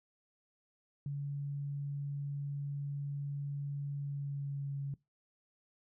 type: tone with pitch glide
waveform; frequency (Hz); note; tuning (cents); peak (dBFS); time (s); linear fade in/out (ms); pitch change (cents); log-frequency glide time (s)
sine; 142.1 to 139.66; C#3 to C#3; +43 to +13; -35; 1.06-4.94; 2; -30; 3.96-4.82
effects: noise-tail reverb RT60 0.2 s tail -21 dB re dry